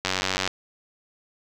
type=click train; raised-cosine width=0.2 ms; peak=-6 dBFS; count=41; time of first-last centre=0.05-0.476 s; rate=93.9 Hz; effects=none